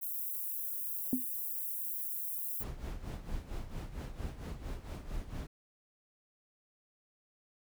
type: high-pass noise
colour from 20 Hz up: white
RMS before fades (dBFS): -38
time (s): 0.01-2.64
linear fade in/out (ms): 20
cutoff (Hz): 12000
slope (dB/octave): 24
type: tone with exponential decay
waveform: sine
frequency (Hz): 254.5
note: C4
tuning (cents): -48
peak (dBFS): -23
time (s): 1.13-1.25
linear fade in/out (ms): 1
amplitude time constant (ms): 26
type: noise with tremolo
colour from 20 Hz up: brown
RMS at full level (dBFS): -38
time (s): 2.6-5.47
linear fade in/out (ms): 5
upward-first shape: sine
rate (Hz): 4.4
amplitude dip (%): 70
effects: none